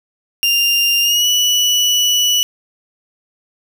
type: tone with pitch glide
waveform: 30% pulse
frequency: 2794 to 2952 Hz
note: F7 to F#7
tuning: 0 to -5 cents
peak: -9 dBFS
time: 0.43-2.43 s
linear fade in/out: 0 ms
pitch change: +95 cents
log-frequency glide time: 1.02-1.27 s
effects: none